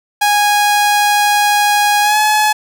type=tone with pitch glide; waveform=sawtooth; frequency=826 to 851.2 Hz; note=G#5 to G#5; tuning=-10 to +42 cents; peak=-6 dBFS; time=0.21-2.53 s; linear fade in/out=10 ms; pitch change=+52 cents; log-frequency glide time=2.02-2.18 s; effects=none